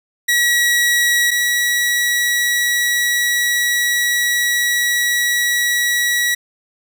sawtooth tone pair in turn, 1922 / 1929.3 Hz, B6 / B6, -48 / -41 cents, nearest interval unison, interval 7 cents, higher second, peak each -9 / -11 dBFS, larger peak first, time 0.28-1.31 / 1.31-6.35 s, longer second, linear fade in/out 10 ms, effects none

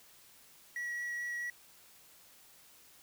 triangle tone with vibrato, 1924 Hz, B6, 46 cents flat, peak -34 dBFS, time 0.76-1.5 s, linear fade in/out 2 ms, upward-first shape sine, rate 4.6 Hz, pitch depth 8 cents each way, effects white hiss -60 dBFS RMS until 3.02 s

